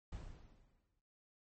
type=noise with exponential decay; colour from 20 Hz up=brown; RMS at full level=-45 dBFS; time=0.12-1 s; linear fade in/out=5 ms; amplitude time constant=190 ms; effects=noise-tail reverb RT60 0.3 s tail -17 dB re dry + MP3 32 kbps